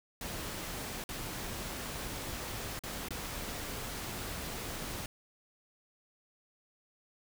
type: noise with dropouts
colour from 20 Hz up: pink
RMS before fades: -40 dBFS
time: 0.21-5.06 s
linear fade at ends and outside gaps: 2 ms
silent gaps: 1.04-1.09 / 2.792-2.836 / 3.086-3.106 s
effects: none